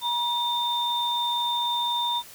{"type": "tone pair together", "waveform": "sine", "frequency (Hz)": [958, 3612], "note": ["A#5", "A7"], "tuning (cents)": [47, 45], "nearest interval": "octave + major seventh", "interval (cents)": 2298, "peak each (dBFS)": -26, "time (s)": [0.01, 2.23], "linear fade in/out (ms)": 50, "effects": ["white hiss -46 dBFS RMS until 2.34 s"]}